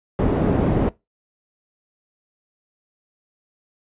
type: low-pass noise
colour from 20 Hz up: white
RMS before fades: -19 dBFS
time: 0.19-0.89 s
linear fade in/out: 0 ms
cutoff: 360 Hz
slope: 12 dB/octave
effects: noise-tail reverb RT60 0.2 s tail -20 dB re dry + resampled to 8000 Hz